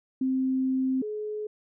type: tone pair in turn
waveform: sine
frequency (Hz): 261.6 / 424.3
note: C4 / G#4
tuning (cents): 0 / +37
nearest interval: minor sixth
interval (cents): 837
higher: second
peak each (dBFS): -23 / -30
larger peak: first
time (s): 0.21-1.02 / 1.02-1.47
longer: first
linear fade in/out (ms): 5
effects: none